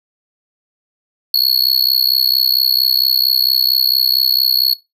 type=tone with amplitude modulation; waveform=square; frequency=4361 Hz; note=C#8; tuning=29 cents flat; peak=-7 dBFS; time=1.34-4.74 s; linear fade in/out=2 ms; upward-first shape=sine; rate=64.4 Hz; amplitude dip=100%; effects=noise-tail reverb RT60 0.2 s tail -18 dB re dry